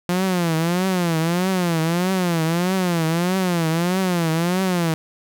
sawtooth tone with vibrato, 174.3 Hz, F3, 3 cents flat, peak -14 dBFS, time 0.09-4.94 s, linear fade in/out 0 ms, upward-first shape triangle, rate 1.6 Hz, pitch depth 170 cents each way, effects none

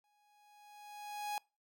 45% pulse tone with exponential growth, 830.6 Hz, G#5, in tune, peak -35 dBFS, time 0.04-1.38 s, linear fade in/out 1 ms, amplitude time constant 290 ms, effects noise-tail reverb RT60 0.3 s tail -25 dB re dry

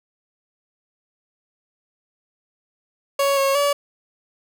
30% pulse tone with pitch steps, 557 / 547 / 572 Hz, C#5 / C#5 / D5, +8 / -23 / -46 cents, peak -14 dBFS, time 3.19-3.73 s, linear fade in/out 5 ms, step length 180 ms, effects none

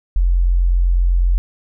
sine tone, 44 Hz, F1, 14 cents sharp, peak -11 dBFS, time 0.16-1.38 s, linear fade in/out 0 ms, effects none

